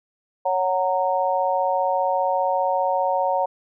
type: chord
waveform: sine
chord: F# major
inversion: second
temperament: just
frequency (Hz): 555 / 740 / 925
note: C#5 / F#5 / A#5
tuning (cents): +2 / 0 / -14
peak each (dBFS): -23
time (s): 0.45-3.46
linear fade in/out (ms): 10
effects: none